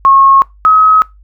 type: tone pair in turn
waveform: sine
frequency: 1088 / 1274.6 Hz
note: C#6 / D#6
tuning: -33 / +41 cents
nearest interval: minor third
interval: 274 cents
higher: second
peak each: -3 dBFS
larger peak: neither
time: 0.05-0.42 / 0.65-1.02 s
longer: neither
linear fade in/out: 0 ms
effects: noise-tail reverb RT60 0.2 s tail -22 dB re dry + added 50 Hz sine -38 dBFS peak until 1.23 s